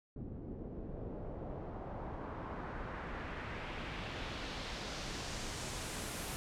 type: noise with low-pass filter sweep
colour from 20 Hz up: pink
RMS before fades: -43 dBFS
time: 0.16-6.36 s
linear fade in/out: 0 ms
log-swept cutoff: 290 to 12000 Hz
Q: 1.3
effects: none